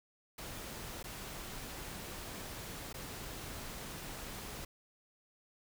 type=noise with dropouts; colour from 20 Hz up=pink; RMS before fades=-45 dBFS; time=0.38-4.65 s; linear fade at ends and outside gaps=5 ms; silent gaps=1.029-1.04 / 2.929-2.941 s; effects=none